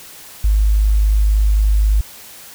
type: tone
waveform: sine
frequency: 51.91 Hz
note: G#1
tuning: in tune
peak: -10 dBFS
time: 0.44-2.01 s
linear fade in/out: 5 ms
effects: white hiss -38 dBFS RMS until 2.54 s